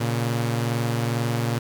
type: tone pair together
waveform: sawtooth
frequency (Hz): 117.47 / 139.7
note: A#2 / C#3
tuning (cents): +14 / +14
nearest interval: minor third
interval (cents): 300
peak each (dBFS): -19 / -25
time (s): 0-1.59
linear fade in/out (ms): 10
effects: 8-bit